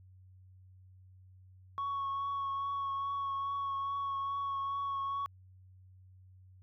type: tone with vibrato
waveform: sine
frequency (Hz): 1108.7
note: C#6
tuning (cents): 0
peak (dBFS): -31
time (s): 1.78-5.26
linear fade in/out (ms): 0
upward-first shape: triangle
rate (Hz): 2.4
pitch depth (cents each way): 18
effects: tanh soft clip ceiling -31 dBFS + added 93 Hz sine -55 dBFS peak until 6.62 s